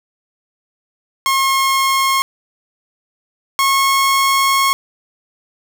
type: tone pair in turn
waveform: sawtooth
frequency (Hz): 1078 / 1089.9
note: C#6 / C#6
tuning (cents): -49 / -30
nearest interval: unison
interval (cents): 19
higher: second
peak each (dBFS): -9 / -8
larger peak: second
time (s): 1.26-2.22 / 3.59-4.73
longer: second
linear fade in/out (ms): 0
effects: none